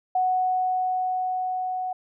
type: tone with level ramp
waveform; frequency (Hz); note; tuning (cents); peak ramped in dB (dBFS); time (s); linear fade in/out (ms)
sine; 740; F#5; 0; -19 to -26; 0.15-1.93; 5
effects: none